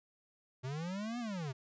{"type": "linear two-way sweep", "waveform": "square", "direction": "up then down", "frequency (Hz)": [123.3, 246.9, 123.3], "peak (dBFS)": -38, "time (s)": [0.63, 1.53], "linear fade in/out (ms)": 20, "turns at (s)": 1.19, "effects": ["resampled to 16000 Hz"]}